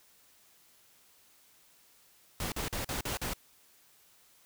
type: noise bursts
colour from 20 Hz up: pink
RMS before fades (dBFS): -35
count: 6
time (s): 2.4-3.335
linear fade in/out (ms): 2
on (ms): 120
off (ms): 43
effects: white hiss -63 dBFS RMS until 4.45 s